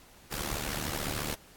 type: noise with amplitude modulation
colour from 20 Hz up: pink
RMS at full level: -31 dBFS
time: 0.31-1.35 s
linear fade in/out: 10 ms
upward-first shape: sine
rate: 74 Hz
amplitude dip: 85%
effects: pink hiss -56 dBFS RMS until 1.56 s + AAC 64 kbps